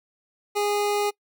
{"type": "tone", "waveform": "25% pulse", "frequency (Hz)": 412, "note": "G#4", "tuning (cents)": -14, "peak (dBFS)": -18, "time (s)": [0.55, 1.11], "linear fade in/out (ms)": 20, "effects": ["noise-tail reverb RT60 0.1 s tail -25 dB re dry"]}